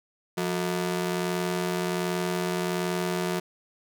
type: ring-modulated tone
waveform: sawtooth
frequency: 270.3 Hz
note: C#4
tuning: 44 cents flat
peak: -19 dBFS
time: 0.37-3.4 s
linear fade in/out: 10 ms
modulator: 94.5 Hz
effects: none